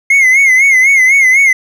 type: tone with vibrato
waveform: triangle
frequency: 2115 Hz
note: C7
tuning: 18 cents sharp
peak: -3 dBFS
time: 0.1-1.53 s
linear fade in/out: 5 ms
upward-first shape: sine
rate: 4 Hz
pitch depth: 91 cents each way
effects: none